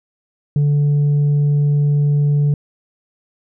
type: tone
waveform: sine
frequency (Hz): 145.5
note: D3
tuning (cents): -16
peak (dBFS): -9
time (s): 0.56-2.54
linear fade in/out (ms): 2
effects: tanh soft clip ceiling -11 dBFS